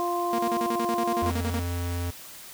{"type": "harmonic tone", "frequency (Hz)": 348.7, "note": "F4", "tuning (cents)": -3, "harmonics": [1, 2, 3], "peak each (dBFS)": [-29, -29, -29], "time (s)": [0, 1.3], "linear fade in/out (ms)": 0}
{"type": "tone bursts", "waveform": "sawtooth", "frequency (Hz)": 233.1, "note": "A#3", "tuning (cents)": 0, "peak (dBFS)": -24, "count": 14, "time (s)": [0.33, 1.594], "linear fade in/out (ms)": 2, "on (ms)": 55, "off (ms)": 38}
{"type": "tone", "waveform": "square", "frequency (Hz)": 87.31, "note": "F2", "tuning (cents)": 0, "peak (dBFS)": -28, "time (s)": [1.22, 2.11], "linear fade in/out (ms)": 10}
{"effects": ["white hiss -44 dBFS RMS until 2.53 s"]}